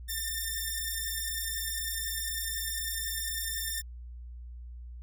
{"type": "beating tone pair", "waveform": "5% pulse", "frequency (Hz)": [1796, 1806], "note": ["A6", "A6"], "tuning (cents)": [35, 45], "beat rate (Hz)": 10, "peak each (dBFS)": [-23, -26], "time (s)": [0.08, 3.82], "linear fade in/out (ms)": 20, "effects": ["added 60 Hz sine -41 dBFS peak until 5.02 s"]}